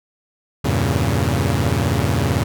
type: chord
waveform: sawtooth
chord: E diminished seventh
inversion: none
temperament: equal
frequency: 82.41 / 98 / 116.54 / 138.59 Hz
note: E2 / G2 / Bb2 / Db3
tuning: 0 / 0 / 0 / 0 cents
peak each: -18 dBFS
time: 0.64-2.44 s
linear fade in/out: 10 ms
effects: none